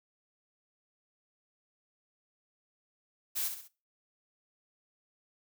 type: noise with echo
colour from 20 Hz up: blue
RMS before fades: -33 dBFS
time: 3.35-3.49 s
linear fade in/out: 20 ms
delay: 65 ms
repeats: 3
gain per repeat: -7 dB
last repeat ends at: 3.685 s
effects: noise-tail reverb RT60 0.3 s tail -19 dB re dry